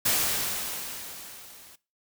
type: noise with level ramp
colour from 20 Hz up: white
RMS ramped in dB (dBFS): -23 to -51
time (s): 0.05-1.76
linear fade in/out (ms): 10
effects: noise-tail reverb RT60 0.3 s tail -20 dB re dry